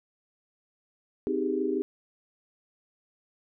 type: chord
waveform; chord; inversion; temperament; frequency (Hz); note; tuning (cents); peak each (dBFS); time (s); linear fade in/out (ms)
sine; Ab major seventh; first; just; 259.6 / 311.5 / 389.3 / 415.3; C4 / Eb4 / G4 / Ab4; -13 / +2 / -12 / 0; -32 / -31 / -29 / -33; 1.27-1.82; 0
effects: none